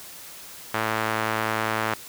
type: tone with band-pass filter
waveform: sawtooth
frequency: 110 Hz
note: A2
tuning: in tune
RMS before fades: -26 dBFS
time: 0.74-1.94 s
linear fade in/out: 0 ms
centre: 1400 Hz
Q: 1.1
effects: white hiss -42 dBFS RMS until 2.08 s